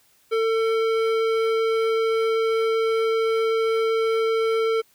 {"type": "tone with hard clipping", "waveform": "sine", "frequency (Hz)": 448.7, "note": "A4", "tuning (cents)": 34, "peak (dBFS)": -21, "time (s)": [0.31, 4.82], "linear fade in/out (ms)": 20, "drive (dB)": 14, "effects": ["white hiss -60 dBFS RMS until 4.94 s"]}